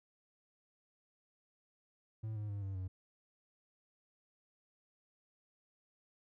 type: tone with pitch steps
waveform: triangle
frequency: 109.8 / 105.39 / 101.15 / 97.09 / 93.19 Hz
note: A2 / G#2 / G#2 / G2 / F#2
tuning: -3 / +26 / -45 / -16 / +13 cents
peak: -36 dBFS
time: 2.23-2.88 s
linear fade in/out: 10 ms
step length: 130 ms
effects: none